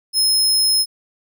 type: tone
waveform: sawtooth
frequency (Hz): 5160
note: E8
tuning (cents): -38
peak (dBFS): -11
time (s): 0.13-0.86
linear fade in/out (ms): 50
effects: none